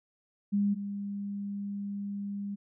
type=tone pair in turn; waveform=sine; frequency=202.5 / 201.3 Hz; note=G#3 / G3; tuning=-43 / +46 cents; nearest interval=unison; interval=11 cents; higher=first; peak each=-24 / -33 dBFS; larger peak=first; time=0.52-0.75 / 0.75-2.56 s; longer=second; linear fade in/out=20 ms; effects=none